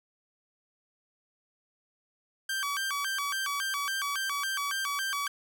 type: tone with vibrato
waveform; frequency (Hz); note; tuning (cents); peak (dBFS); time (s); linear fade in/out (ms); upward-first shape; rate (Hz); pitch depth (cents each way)
sawtooth; 1339; E6; +27; -26; 2.49-5.28; 5; square; 3.6; 280
effects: none